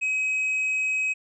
triangle tone, 2540 Hz, D#7, 35 cents sharp, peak -21 dBFS, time 0.01-1.14 s, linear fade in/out 20 ms, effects resampled to 24000 Hz

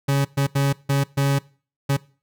40% pulse tone bursts at uneven times, 139.2 Hz, C#3, 8 cents sharp, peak -16 dBFS, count 6, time 0.08-0.25 / 0.37-0.47 / 0.55-0.73 / 0.89-1.04 / 1.17-1.39 / 1.89-1.97 s, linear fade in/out 10 ms, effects noise-tail reverb RT60 0.4 s tail -22 dB re dry

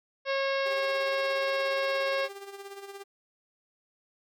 harmonic tone, 545 Hz, C#5, 29 cents flat, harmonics 1 / 2 / 3 / 4 / 5 / 6 / 7 / 8 / 9 / 10, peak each -28 / -35 / -35 / -37 / -39 / -44 / -42 / -46 / -46 / -47 dBFS, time 0.25-2.29 s, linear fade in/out 50 ms
sawtooth tone with tremolo, 396.8 Hz, G4, 21 cents sharp, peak -35 dBFS, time 0.65-3.04 s, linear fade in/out 20 ms, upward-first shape sine, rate 17 Hz, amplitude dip 60%
effects none

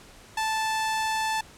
sawtooth tone, 878 Hz, A5, 4 cents flat, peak -21 dBFS, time 0.37-1.41 s, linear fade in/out 5 ms, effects pink hiss -50 dBFS RMS until 1.57 s + low-pass 10000 Hz 12 dB/octave

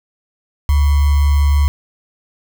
sine tone with sample-and-hold, 72 Hz, D2, 34 cents flat, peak -9 dBFS, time 0.69-1.68 s, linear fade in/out 0 ms, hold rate 1050 Hz, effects none

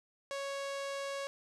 sawtooth tone with low-pass filter, 554.4 Hz, C#5, in tune, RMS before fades -39 dBFS, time 0.31-1.27 s, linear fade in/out 0 ms, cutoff 7500 Hz, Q 0.96, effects none

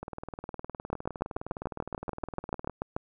two click trains, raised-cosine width 1 ms, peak -16 / -23 dBFS, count 15 / 53, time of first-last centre 0.93-2.965 / 0.03-2.697 s, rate 6.88 / 19.5 Hz, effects none

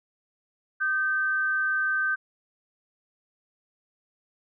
sine tone pair together, 1230 / 1548.5 Hz, D#6 / G6, -20 / -22 cents, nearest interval major third, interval 398 cents, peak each -33 / -23 dBFS, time 0.8-2.16 s, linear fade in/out 20 ms, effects none

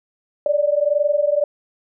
sine tone pair together, 575.3 / 597 Hz, D5 / D5, -36 / +28 cents, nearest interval minor second, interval 64 cents, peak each -18 dBFS, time 0.46-1.44 s, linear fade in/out 2 ms, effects none

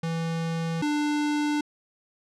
square tone pair in turn, 164.81 / 296.6 Hz, E3 / D4, 0 / +17 cents, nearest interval minor seventh, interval 1017 cents, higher second, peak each -27 / -24 dBFS, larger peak second, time 0.03-0.82 / 0.82-1.61 s, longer neither, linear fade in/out 5 ms, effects low-pass 7000 Hz 12 dB/octave

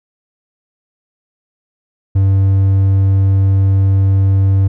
triangle tone, 97 Hz, G2, 18 cents flat, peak -6 dBFS, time 2.15-4.68 s, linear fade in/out 10 ms, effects none

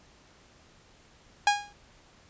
sawtooth tone with exponential decay, 820 Hz, G#5, 22 cents flat, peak -13 dBFS, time 1.47-1.73 s, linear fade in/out 2 ms, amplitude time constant 55 ms, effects pink hiss -58 dBFS RMS until 2.29 s + resampled to 16000 Hz

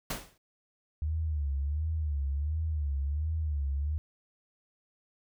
pink noise with exponential decay, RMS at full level -31 dBFS, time 0.1-0.38 s, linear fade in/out 5 ms, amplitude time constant 59 ms
sine tone with vibrato, 74.3 Hz, D2, 21 cents sharp, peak -28 dBFS, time 1.02-3.98 s, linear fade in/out 0 ms, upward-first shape sine, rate 1.4 Hz, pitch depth 130 cents each way
effects none

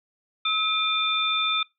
sine tone cluster, 1289 / 2410 / 3563 Hz, E6 / D7 / A7, -39 / +44 / +21 cents, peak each -27 / -27 / -24 dBFS, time 0.45-1.63 s, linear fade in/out 5 ms, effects noise-tail reverb RT60 0.2 s tail -22 dB re dry

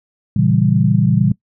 sine chord, A# diminished seventh, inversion none, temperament equal with one note detuned, 116.54 / 138.59 / 165.58 / 196 Hz, A#2 / C#3 / E3 / G3, 0 / 0 / +8 / 0 cents, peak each -16 dBFS, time 0.36-1.32 s, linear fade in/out 5 ms, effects noise-tail reverb RT60 0.1 s tail -22 dB re dry

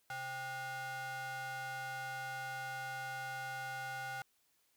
square ring-modulated tone, 330 Hz, E4, 2 cents sharp, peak -38 dBFS, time 0.1-4.22 s, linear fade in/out 2 ms, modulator 1120 Hz, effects white hiss -75 dBFS RMS until 4.76 s

